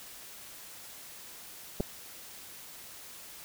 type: clicks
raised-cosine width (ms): 2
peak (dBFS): -22 / -16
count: 2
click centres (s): 1.801 / 1.806
effects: white hiss -48 dBFS RMS until 3.44 s